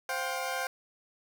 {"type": "chord", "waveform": "20% pulse", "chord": "C suspended fourth", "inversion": "none", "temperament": "equal with one note detuned", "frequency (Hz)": [523.3, 710.3, 784], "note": ["C5", "F5", "G5"], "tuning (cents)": [0, 29, 0], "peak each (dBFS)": -31, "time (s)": [0.09, 0.67], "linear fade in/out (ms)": 2, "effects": []}